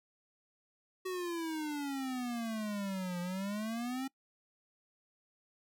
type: exponential two-way sweep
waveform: square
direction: down then up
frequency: 376.5 to 174.61 to 271.1 Hz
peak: -36 dBFS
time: 1.05-4.08 s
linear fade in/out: 10 ms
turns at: 3.2 s
effects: noise-tail reverb RT60 0.1 s tail -23 dB re dry